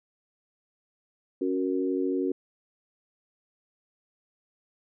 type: chord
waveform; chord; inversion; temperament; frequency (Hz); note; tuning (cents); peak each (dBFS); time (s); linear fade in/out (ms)
sine; F# major; second; equal; 277.2 / 370 / 466.2; C#4 / F#4 / A#4; 0 / 0 / 0; -28 / -28 / -33; 1.41-2.32; 5
effects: none